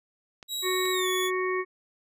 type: clicks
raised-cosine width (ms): 0.2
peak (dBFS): -26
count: 2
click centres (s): 0.428 / 0.855
type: tone with pitch glide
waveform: sawtooth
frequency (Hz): 3858 to 3417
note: B7 to G#7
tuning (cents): -41 to +49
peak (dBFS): -27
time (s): 0.48-1.31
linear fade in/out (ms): 50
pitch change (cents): -210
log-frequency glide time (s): 0.92-1.08
type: harmonic tone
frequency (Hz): 370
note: F#4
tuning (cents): 0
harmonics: 1 / 3 / 5 / 6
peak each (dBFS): -27 / -32 / -34 / -35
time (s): 0.62-1.65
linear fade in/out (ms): 50
effects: none